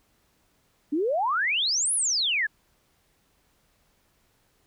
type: exponential two-way sweep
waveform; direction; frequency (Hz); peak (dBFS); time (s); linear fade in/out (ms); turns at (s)
sine; up then down; 277.2 to 10910 to 1629; -22; 0.92-2.47; 10; 1.94
effects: pink hiss -67 dBFS RMS until 4.66 s